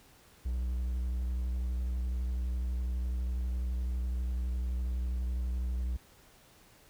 triangle tone with vibrato, 61.74 Hz, B1, in tune, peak -28 dBFS, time 0.45-5.97 s, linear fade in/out 10 ms, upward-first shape square, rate 12 Hz, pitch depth 27 cents each way, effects pink hiss -60 dBFS RMS until 6.89 s

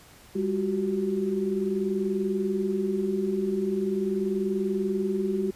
sine tone cluster, 200.5 / 360.2 / 380.6 Hz, G3 / F#4 / F#4, +39 / -46 / +49 cents, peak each -28 / -32 / -27 dBFS, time 0.35-5.51 s, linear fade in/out 10 ms, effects pink hiss -52 dBFS RMS until 5.55 s + resampled to 32000 Hz

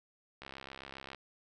click train, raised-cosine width 0.3 ms, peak -29 dBFS, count 50, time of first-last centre 0.42-1.147 s, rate 67.4 Hz, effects none

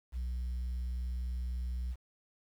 sine tone, 61.74 Hz, B1, in tune, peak -31 dBFS, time 0.12-1.96 s, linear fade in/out 50 ms, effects tanh soft clip ceiling -32 dBFS + 10-bit

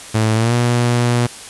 sawtooth tone with pitch glide, 110 to 120.65 Hz, A2 to B2, 0 to -40 cents, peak -9 dBFS, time 0.14-1.27 s, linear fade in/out 10 ms, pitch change +160 cents, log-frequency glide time 0.35-0.54 s, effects white hiss -34 dBFS RMS until 1.49 s + resampled to 24000 Hz

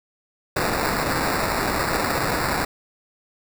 blue noise with sample-and-hold, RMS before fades -23 dBFS, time 0.56-2.65 s, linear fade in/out 5 ms, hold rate 3150 Hz, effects none

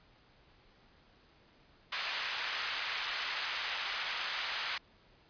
white band-pass noise, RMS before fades -37 dBFS, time 1.92-4.78 s, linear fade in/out 5 ms, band 1100 to 3300 Hz, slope 12 dB/octave, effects pink hiss -64 dBFS RMS until 5.29 s + resampled to 11025 Hz

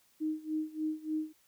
sine tone with tremolo, 311.1 Hz, D#4, in tune, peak -29 dBFS, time 0.2-1.33 s, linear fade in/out 20 ms, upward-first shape sine, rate 3.4 Hz, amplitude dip 90%, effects white hiss -68 dBFS RMS until 1.47 s

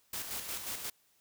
white noise with tremolo, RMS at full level -38 dBFS, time 0.13-0.9 s, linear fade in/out 5 ms, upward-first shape square, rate 5.6 Hz, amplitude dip 45%, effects white hiss -70 dBFS RMS until 1.2 s

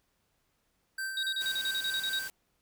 square tone with tremolo, 1558 Hz, G6, 11 cents flat, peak -33 dBFS, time 0.98-2.28 s, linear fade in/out 5 ms, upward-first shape sine, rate 4.5 Hz, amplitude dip 40%
sine tone bursts, 3800 Hz, A#7, 33 cents sharp, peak -30 dBFS, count 11, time 1.17-2.19 s, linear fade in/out 2 ms, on 60 ms, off 36 ms
white noise, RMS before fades -44 dBFS, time 1.41-2.3 s, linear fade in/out 0 ms
effects pink hiss -75 dBFS RMS until 2.61 s

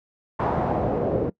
pink noise with low-pass filter sweep, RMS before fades -23 dBFS, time 0.39-1.3 s, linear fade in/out 10 ms, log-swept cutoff 950 to 460 Hz, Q 2.1, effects noise-tail reverb RT60 0.1 s tail -21 dB re dry + high-pass 80 Hz 12 dB/octave

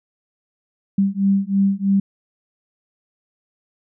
sine beating tone pair, 195.1 / 198.2 Hz, G3 / G3, -8 / +19 cents, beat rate 3.1 Hz, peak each -18 dBFS, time 0.98-2 s, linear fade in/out 5 ms, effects none

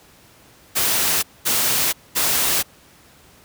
white noise bursts, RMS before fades -19 dBFS, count 3, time 0.75-2.63 s, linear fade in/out 20 ms, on 480 ms, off 220 ms, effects pink hiss -50 dBFS RMS until 3.44 s + high-pass 60 Hz 12 dB/octave

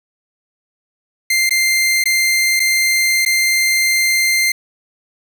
sawtooth tone with dropouts, 2093 Hz, C7, in tune, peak -9 dBFS, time 1.3-4.52 s, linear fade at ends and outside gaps 5 ms, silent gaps 1.494-1.507 / 2.04-2.056 / 2.596-2.6 / 3.251-3.26 s, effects none

